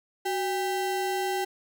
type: ring-modulated tone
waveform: square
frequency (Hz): 587.3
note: D5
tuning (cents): 0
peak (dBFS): -24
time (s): 0.25-1.45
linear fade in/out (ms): 10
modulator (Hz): 214
effects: none